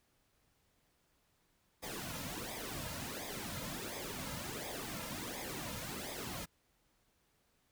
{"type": "noise with flanger", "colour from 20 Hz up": "pink", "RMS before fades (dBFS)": -43, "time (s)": [1.82, 6.46], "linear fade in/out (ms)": 20, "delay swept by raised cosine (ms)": [0.69, 2.69], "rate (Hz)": 1.4, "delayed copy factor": -0.75, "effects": ["pink hiss -75 dBFS RMS until 7.71 s"]}